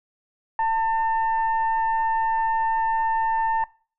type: tone with frequency modulation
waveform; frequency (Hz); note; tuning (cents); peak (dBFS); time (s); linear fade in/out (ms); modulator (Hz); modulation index
sine; 896; A5; +31; -19; 0.59-3.64; 2; 905; 0.44
effects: noise-tail reverb RT60 0.4 s tail -21 dB re dry